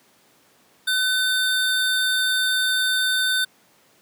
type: tone pair together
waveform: square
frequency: 1516 / 3606 Hz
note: F#6 / A7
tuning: +42 / +42 cents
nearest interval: octave + minor third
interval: 1500 cents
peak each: -22 / -23 dBFS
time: 0.87-3.45 s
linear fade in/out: 10 ms
effects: pink hiss -57 dBFS RMS until 4.01 s + high-pass 200 Hz 12 dB/octave